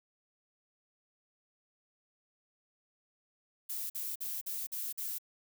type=noise bursts; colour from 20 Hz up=violet; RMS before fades=-38 dBFS; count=6; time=3.69-5.185 s; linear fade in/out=10 ms; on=210 ms; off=47 ms; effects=none